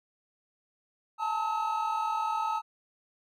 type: tone cluster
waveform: triangle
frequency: 858 / 898 / 1283 Hz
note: A5 / A5 / E6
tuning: -44 / +35 / -47 cents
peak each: -31 / -29 / -30 dBFS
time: 1.18-2.62 s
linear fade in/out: 50 ms
effects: tanh soft clip ceiling -18 dBFS